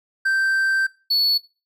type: tone pair in turn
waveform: triangle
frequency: 1563 / 4421 Hz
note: G6 / C#8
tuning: -6 / -5 cents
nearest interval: octave + tritone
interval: 1801 cents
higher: second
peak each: -15 dBFS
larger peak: neither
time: 0.25-0.87 / 1.1-1.38 s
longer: first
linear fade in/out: 10 ms
effects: noise-tail reverb RT60 0.3 s tail -18 dB re dry